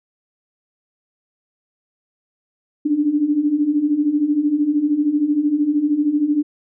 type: beating tone pair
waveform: sine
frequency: 285.7 / 298.7 Hz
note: D4 / D4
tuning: -48 / +29 cents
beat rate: 13 Hz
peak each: -21 / -16 dBFS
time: 2.85-6.43 s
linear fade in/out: 10 ms
effects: none